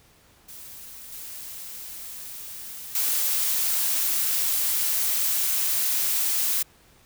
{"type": "noise with level steps", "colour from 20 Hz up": "blue", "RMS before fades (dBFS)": [-42, -38, -24], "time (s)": [0.48, 6.63], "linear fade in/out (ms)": 10, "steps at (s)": [1.12, 2.95], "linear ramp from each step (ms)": 2, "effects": ["pink hiss -57 dBFS RMS until 7.05 s"]}